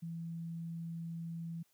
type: tone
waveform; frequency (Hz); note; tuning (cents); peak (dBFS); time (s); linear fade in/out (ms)
sine; 166.5; E3; +18; -39; 0.02-1.63; 10
effects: white hiss -74 dBFS RMS until 1.73 s + high-pass 60 Hz 12 dB/octave